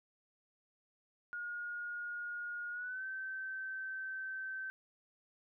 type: tone with pitch glide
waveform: sine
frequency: 1433 to 1544.7 Hz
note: F6 to G6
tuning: +44 to -26 cents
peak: -39 dBFS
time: 1.33-4.7 s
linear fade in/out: 0 ms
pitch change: +130 cents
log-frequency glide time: 2.71-3.04 s
effects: none